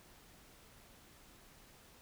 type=silence; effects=pink hiss -61 dBFS RMS until 2.01 s